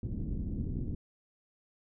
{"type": "low-pass noise", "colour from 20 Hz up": "pink", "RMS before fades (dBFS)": -35, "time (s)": [0.03, 0.95], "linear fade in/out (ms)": 2, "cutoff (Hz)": 290, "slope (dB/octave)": 24, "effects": []}